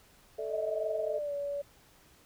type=chord; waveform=sine; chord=A suspended fourth; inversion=none; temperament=equal with one note detuned; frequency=440 / 587.3 / 655.1 Hz; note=A4 / D5 / E5; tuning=0 / 0 / -11 cents; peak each=-36 / -39 / -39 dBFS; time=0.38-1.19 s; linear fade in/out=10 ms
type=tone with pitch glide; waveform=sine; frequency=633 to 570.5 Hz; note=D#5 to C#5; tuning=+30 to +50 cents; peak=-32 dBFS; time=0.51-1.62 s; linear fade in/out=10 ms; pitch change=-180 cents; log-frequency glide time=1.01-1.33 s
effects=pink hiss -61 dBFS RMS until 2.25 s